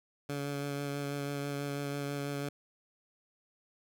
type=tone with vibrato; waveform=15% pulse; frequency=142.2 Hz; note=C#3; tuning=45 cents sharp; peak=-28 dBFS; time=0.29-2.49 s; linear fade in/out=5 ms; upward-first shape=sine; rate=6.1 Hz; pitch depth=15 cents each way; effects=none